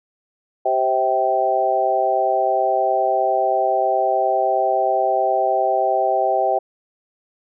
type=harmonic tone with a mistuned harmonic; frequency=129.6 Hz; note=C3; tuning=16 cents flat; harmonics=3 / 4 / 5 / 6; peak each=-25 / -23 / -20 / -19 dBFS; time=0.65-6.59 s; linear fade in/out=10 ms; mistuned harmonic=4; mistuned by=+22 cents; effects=none